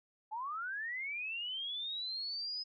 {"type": "linear sweep", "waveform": "sine", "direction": "up", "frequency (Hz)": [832, 5080], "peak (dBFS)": -37, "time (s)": [0.31, 2.64], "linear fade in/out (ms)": 20, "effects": []}